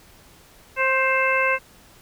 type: harmonic tone with a mistuned harmonic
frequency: 528 Hz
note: C5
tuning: 16 cents sharp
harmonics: 1 / 2 / 3 / 4 / 5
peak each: -24 / -24 / -24 / -24 / -24 dBFS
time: 0.76-1.59 s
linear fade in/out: 50 ms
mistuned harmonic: 3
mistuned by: -22 cents
effects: pink hiss -51 dBFS RMS until 2.01 s